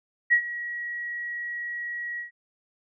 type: tone with ADSR envelope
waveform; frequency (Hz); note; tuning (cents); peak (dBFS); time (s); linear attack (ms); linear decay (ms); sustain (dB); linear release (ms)
sine; 1912; A#6; +43; -14; 0.3-2.31; 26; 83; -16; 120
effects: none